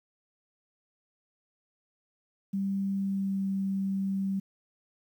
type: tone with pitch glide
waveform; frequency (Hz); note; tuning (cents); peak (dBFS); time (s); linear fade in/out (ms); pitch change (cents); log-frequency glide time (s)
sine; 196 to 194.2; G3 to G3; 0 to -16; -27; 2.53-4.4; 10; -16; 2.96-3.44
effects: 10-bit